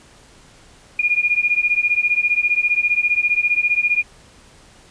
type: beating tone pair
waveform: sine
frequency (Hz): 2424 / 2439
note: D#7 / D#7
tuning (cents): -46 / -35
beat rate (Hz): 15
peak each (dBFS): -18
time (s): 0.99-4.03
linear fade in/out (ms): 5
effects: pink hiss -48 dBFS RMS until 4.9 s + resampled to 22050 Hz